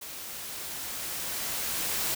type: noise with level ramp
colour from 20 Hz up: white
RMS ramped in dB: -41 to -29 dBFS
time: 0.01-2.15 s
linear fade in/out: 10 ms
effects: none